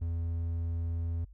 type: tone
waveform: triangle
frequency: 83.8 Hz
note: E2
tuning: 29 cents sharp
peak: -28 dBFS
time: 0.01-1.25 s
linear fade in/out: 10 ms
effects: added 50 Hz sine -50 dBFS peak until 1.33 s